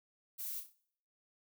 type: noise with echo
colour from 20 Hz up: violet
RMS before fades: -42 dBFS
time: 0.38-0.61 s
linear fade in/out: 20 ms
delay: 32 ms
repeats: 4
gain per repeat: -7 dB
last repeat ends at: 0.738 s
effects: noise-tail reverb RT60 0.6 s tail -20 dB re dry